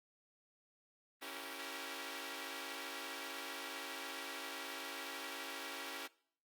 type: chord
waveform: 5% pulse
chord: C# diminished seventh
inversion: none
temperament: equal with one note detuned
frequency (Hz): 277.2 / 329.6 / 386.6 / 466.2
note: C#4 / E4 / G4 / Bb4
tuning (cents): 0 / 0 / -24 / 0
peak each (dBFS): -37 / -39 / -38 / -38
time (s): 1.21-6.08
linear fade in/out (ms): 20
effects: noise-tail reverb RT60 0.6 s tail -22 dB re dry + Opus 32 kbps